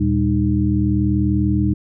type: tone cluster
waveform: sine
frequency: 79.7 / 119.9 / 200.3 / 307.2 Hz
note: D#2 / A#2 / G3 / D#4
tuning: +42 / +49 / +38 / -22 cents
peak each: -20 dBFS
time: 0-1.74 s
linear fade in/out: 10 ms
effects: none